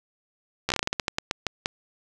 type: slowing click train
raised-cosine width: 0.2 ms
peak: -7 dBFS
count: 15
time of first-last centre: 0.69-1.659 s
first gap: 13 ms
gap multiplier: 1.23
effects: none